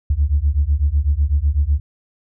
sine beating tone pair, 68.6 / 76.6 Hz, C#2 / D#2, -17 / -27 cents, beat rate 8 Hz, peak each -16 dBFS, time 0.1-1.8 s, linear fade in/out 5 ms, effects tanh soft clip ceiling -7 dBFS

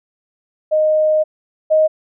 sine tone pair in turn, 619 / 624.7 Hz, D#5 / D#5, -9 / +7 cents, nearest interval unison, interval 16 cents, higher second, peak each -11 / -9 dBFS, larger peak second, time 0.71-1.24 / 1.7-1.88 s, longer first, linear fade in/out 20 ms, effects none

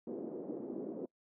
white band-pass noise, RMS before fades -42 dBFS, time 0.07-1.06 s, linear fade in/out 5 ms, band 240 to 410 Hz, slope 24 dB/octave, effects noise-tail reverb RT60 0.1 s tail -24 dB re dry

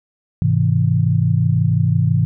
sine chord, Ab augmented, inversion none, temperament just, 103.83 / 129.78 / 162.23 Hz, Ab2 / C3 / E3, 0 / -14 / -27 cents, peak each -17 dBFS, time 0.42-2.25 s, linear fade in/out 0 ms, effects none

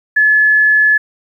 sine tone, 1716 Hz, A6, 44 cents flat, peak -7 dBFS, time 0.16-0.98 s, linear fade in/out 10 ms, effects 8-bit

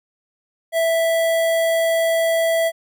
square tone with notch filter, 659.3 Hz, E5, in tune, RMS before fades -18 dBFS, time 0.72-2.72 s, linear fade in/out 50 ms, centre 5300 Hz, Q 1.5, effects none

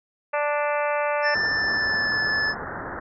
harmonic tone, 293.7 Hz, D4, in tune, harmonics 2 / 3 / 4 / 5 / 6 / 7 / 8 / 9, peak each -24 / -28 / -30 / -32 / -34 / -35 / -36 / -37 dBFS, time 0.33-1.35 s, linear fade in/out 10 ms
square tone with pitch glide, 1771 to 1735.6 Hz, A6 to A6, +11 to -24 cents, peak -22 dBFS, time 1.22-2.55 s, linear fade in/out 50 ms, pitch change -35 cents, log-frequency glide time 1.47-2.2 s
white low-pass noise, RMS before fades -33 dBFS, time 1.34-3 s, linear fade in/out 10 ms, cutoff 1800 Hz, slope 96 dB/octave
effects resampled to 16000 Hz

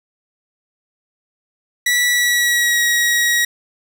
sawtooth tone with pitch glide, 1951 to 1903.1 Hz, B6 to A#6, -22 to +35 cents, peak -10 dBFS, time 1.86-3.45 s, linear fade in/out 5 ms, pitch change -43 cents, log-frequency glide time 2.1-2.81 s, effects none

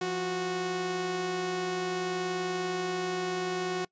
sawtooth tone pair together, 173.39 / 367.4 Hz, F3 / F#4, -12 / -12 cents, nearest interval octave + minor second, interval 1300 cents, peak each -34 / -26 dBFS, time 0.01-3.85 s, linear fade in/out 5 ms, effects noise-tail reverb RT60 0.1 s tail -23 dB re dry + resampled to 16000 Hz

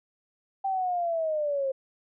sine linear sweep, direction down, 784 to 527 Hz, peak -25 dBFS, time 0.64-1.72 s, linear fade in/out 10 ms, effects none

